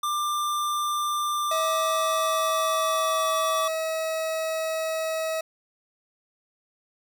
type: tone with pitch glide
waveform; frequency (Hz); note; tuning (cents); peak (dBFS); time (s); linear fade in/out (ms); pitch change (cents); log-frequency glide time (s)
square; 1189 to 1155.8; D6 to D6; +21 to -28; -25; 0.03-3.68; 5; -49; 1.34-3.3
type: tone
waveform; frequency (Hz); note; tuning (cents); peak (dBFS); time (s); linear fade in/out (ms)
40% pulse; 641; E5; -49; -25; 1.51-5.41; 5
effects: none